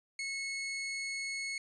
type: tone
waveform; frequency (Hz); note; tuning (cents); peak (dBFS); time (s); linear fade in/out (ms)
sawtooth; 2189; C#7; -22; -32; 0.19-1.58; 2
effects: resampled to 22050 Hz